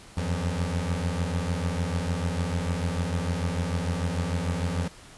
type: beating tone pair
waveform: 25% pulse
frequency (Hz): 83.2 / 89.9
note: E2 / F#2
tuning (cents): +17 / -49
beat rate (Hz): 6.7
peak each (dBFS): -25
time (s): 0.17-4.88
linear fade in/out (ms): 5
effects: pink hiss -49 dBFS RMS until 5.17 s + resampled to 24000 Hz